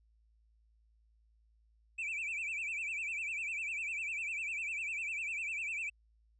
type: tone with vibrato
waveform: triangle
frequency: 2489 Hz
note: D#7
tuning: in tune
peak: -34 dBFS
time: 1.98-5.9 s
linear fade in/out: 10 ms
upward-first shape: sine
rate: 10 Hz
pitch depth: 150 cents each way
effects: added 55 Hz sine -66 dBFS peak until 6.39 s + resampled to 22050 Hz